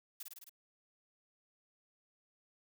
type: noise with echo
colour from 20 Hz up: blue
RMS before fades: -45 dBFS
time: 0.2-0.23 s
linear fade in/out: 5 ms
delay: 53 ms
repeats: 5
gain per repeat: -2 dB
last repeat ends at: 0.495 s
effects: none